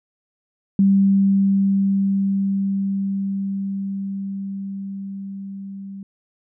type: tone with level ramp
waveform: sine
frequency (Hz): 196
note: G3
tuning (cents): 0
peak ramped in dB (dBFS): -11 to -31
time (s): 0.79-6.03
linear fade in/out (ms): 2
effects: none